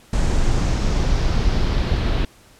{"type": "noise with low-pass filter sweep", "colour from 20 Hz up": "brown", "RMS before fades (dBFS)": -18, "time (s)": [0.13, 2.25], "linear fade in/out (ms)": 2, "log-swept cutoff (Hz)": [7900, 3800], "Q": 2, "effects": ["pink hiss -50 dBFS RMS until 2.59 s", "low-pass 12000 Hz 12 dB/octave"]}